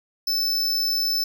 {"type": "tone", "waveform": "square", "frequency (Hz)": 5274, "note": "E8", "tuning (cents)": 0, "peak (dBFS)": -21, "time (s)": [0.27, 1.24], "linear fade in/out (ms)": 5, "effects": []}